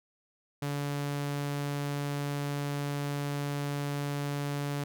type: tone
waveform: sawtooth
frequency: 143.4 Hz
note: D3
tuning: 41 cents flat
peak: -27 dBFS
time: 0.62-4.84 s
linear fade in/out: 5 ms
effects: none